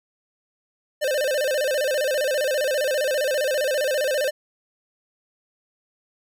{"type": "tone with vibrato", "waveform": "square", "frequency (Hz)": 559, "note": "C#5", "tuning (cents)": 14, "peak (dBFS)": -21, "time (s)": [1.01, 4.31], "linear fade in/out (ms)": 20, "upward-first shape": "square", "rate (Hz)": 15, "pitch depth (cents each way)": 120, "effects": []}